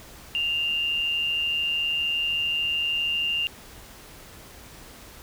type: tone with amplitude modulation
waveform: sine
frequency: 2794 Hz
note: F7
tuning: in tune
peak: -21 dBFS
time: 0.35-3.47 s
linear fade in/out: 0 ms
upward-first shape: sine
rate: 153 Hz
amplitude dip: 40%
effects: added 60 Hz sine -55 dBFS peak until 5.22 s + pink hiss -46 dBFS RMS until 5.22 s